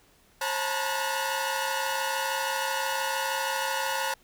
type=tone cluster; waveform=sawtooth; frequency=538 / 868 / 901 / 967 / 1454 Hz; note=C5 / A5 / A5 / B5 / F#6; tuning=+48 / -24 / +41 / -37 / -31 cents; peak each=-30 dBFS; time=0.41-4.14 s; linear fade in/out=5 ms; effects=pink hiss -61 dBFS RMS until 4.23 s